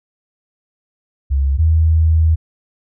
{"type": "tone pair in turn", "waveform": "sine", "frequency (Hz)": [68.6, 80.24], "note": ["C#2", "E2"], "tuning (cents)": [-17, -46], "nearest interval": "minor third", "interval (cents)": 271, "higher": "second", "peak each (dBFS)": [-12, -9], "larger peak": "second", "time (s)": [[1.3, 1.58], [1.58, 2.36]], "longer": "second", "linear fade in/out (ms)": 20, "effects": []}